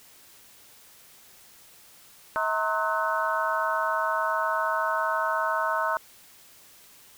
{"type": "harmonic tone with a mistuned harmonic", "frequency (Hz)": 214.3, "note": "A3", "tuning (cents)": -45, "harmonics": [3, 4, 5, 6, 7], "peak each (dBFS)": [-30, -30, -30, -30, -30], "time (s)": [2.36, 5.97], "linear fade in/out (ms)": 0, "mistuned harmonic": 4, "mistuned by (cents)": 130, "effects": ["white hiss -53 dBFS RMS until 7.17 s"]}